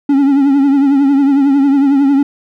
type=tone with vibrato; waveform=triangle; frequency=277.7 Hz; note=C#4; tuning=3 cents sharp; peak=-5 dBFS; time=0.09-2.23 s; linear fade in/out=5 ms; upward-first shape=triangle; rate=11 Hz; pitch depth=77 cents each way; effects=none